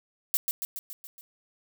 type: noise with echo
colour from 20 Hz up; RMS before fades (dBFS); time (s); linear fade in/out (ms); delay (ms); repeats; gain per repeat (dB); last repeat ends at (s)
violet; -24; 0.34-0.37; 0; 140; 6; -4; 1.21
effects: none